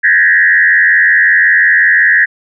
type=tone with frequency modulation; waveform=sine; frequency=1781 Hz; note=A6; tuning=21 cents sharp; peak=-5 dBFS; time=0.03-2.26 s; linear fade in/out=20 ms; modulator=85.5 Hz; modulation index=1.9; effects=none